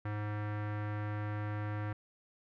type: tone with low-pass filter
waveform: square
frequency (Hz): 104.9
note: G#2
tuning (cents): +18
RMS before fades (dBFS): -37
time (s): 0.05-1.93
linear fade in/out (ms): 5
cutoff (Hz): 1700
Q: 2.1
effects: none